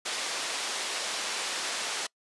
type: band-pass noise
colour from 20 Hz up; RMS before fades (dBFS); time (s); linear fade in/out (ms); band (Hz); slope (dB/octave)
white; -33; 0.05-2.07; 10; 400 to 6000; 12
effects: noise-tail reverb RT60 0.1 s tail -25 dB re dry + resampled to 24000 Hz